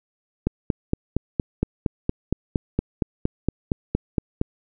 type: click train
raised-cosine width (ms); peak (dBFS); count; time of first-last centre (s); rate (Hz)
3; -7; 18; 0.47-4.414; 4.31
effects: none